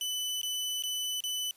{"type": "tone with dropouts", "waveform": "sawtooth", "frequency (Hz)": 2996, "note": "F#7", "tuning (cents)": 21, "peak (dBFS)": -28, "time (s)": [0.01, 1.51], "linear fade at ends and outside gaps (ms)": 1, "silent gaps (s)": [[0.415, 0.431], [0.824, 0.836], [1.205, 1.238]], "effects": ["white hiss -62 dBFS RMS until 1.56 s", "resampled to 32000 Hz"]}